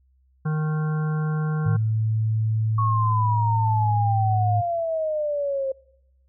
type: harmonic tone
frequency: 154.4 Hz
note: D#3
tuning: 13 cents flat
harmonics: 1 / 3 / 5 / 7 / 9 / 10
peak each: -21 / -36 / -40 / -39 / -39 / -43 dBFS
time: 0.45-1.77 s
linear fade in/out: 10 ms
type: tone with pitch glide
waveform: sine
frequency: 110 to 106.81 Hz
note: A2 to G#2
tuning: 0 to +49 cents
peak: -19 dBFS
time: 1.65-4.62 s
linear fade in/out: 20 ms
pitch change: -51 cents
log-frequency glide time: 3.22-4.37 s
type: exponential sweep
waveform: sine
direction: down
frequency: 1112 to 530 Hz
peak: -22 dBFS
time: 2.78-5.72 s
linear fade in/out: 5 ms
effects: noise-tail reverb RT60 0.8 s tail -24 dB re dry + added 65 Hz sine -58 dBFS peak until 6.28 s